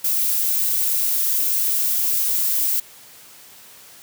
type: noise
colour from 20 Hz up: violet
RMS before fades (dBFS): -20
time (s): 0.04-2.8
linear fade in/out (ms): 5
effects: white hiss -45 dBFS RMS until 4.02 s + high-pass 80 Hz 12 dB/octave